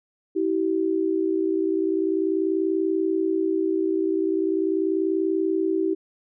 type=tone pair together; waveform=sine; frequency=323.6 / 384 Hz; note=E4 / G4; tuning=-32 / -36 cents; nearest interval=minor third; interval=296 cents; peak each=-23 dBFS; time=0.35-5.95 s; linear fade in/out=20 ms; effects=none